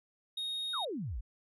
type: tone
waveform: triangle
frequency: 3729 Hz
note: A#7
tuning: in tune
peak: -33 dBFS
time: 0.37-0.85 s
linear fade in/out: 5 ms
type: exponential sweep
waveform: sine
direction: down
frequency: 1538 to 43.36 Hz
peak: -35 dBFS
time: 0.73-1.21 s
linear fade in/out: 10 ms
effects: resampled to 32000 Hz